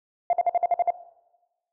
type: tone bursts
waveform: sine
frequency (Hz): 698.5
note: F5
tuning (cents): 0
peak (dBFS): -16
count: 8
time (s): 0.3-0.905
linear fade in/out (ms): 2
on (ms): 31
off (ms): 51
effects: noise-tail reverb RT60 1.0 s tail -17 dB re dry + tanh soft clip ceiling -14 dBFS